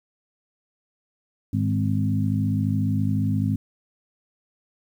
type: harmonic tone with a mistuned harmonic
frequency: 51.8 Hz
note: G#1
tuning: 4 cents flat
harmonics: 2 / 3 / 4 / 5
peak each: -23 / -28 / -26 / -27 dBFS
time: 1.53-3.56 s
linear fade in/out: 5 ms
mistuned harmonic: 4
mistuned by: -22 cents
effects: 9-bit